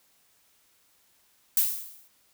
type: noise with exponential decay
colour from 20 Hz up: violet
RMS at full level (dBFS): -20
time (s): 1.57-2.08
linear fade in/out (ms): 2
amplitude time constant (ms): 110
effects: white hiss -65 dBFS RMS until 2.33 s